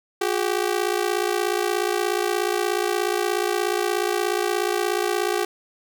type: ring-modulated tone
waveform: sawtooth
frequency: 386.8 Hz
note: G4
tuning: 23 cents flat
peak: -14 dBFS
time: 0.21-5.45 s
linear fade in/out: 5 ms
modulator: 28.4 Hz
effects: none